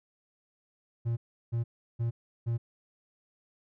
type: tone bursts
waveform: triangle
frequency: 116.8 Hz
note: A#2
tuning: 4 cents sharp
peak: -25 dBFS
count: 4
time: 1.05-2.58 s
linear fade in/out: 20 ms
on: 120 ms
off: 350 ms
effects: none